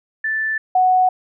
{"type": "tone pair in turn", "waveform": "sine", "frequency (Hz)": [1760, 740], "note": ["A6", "F#5"], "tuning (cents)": [0, 0], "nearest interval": "octave + minor third", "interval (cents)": 1500, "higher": "first", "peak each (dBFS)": [-18, -11], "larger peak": "second", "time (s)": [[0.24, 0.58], [0.75, 1.09]], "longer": "neither", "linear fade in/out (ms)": 5, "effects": []}